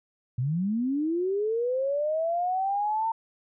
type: linear sweep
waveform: sine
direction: up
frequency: 116.3 to 912 Hz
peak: -24 dBFS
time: 0.38-3.12 s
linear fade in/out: 5 ms
effects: none